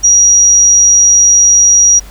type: tone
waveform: sine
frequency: 5750 Hz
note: F8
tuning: 50 cents sharp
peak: -3 dBFS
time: 0.03-2 s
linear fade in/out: 20 ms
effects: added 50 Hz sine -29 dBFS peak until 2.1 s + pink hiss -38 dBFS RMS until 2.1 s